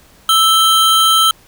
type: tone pair together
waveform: square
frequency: 1318.5 / 3136 Hz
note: E6 / G7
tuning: 0 / 0 cents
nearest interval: octave + minor third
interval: 1500 cents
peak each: -12 dBFS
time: 0.29-1.31 s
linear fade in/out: 2 ms
effects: pink hiss -47 dBFS RMS until 1.47 s